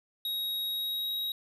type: tone with pitch glide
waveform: square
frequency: 3791 to 3813 Hz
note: A#7 to A#7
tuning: +28 to +38 cents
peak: -31 dBFS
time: 0.25-1.32 s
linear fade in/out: 2 ms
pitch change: +10 cents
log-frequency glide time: 0.67-1.14 s
effects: none